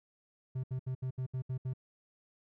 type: tone bursts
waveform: triangle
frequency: 128.9 Hz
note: C3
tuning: 26 cents flat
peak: -31 dBFS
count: 8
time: 0.55-1.736 s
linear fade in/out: 10 ms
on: 87 ms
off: 70 ms
effects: none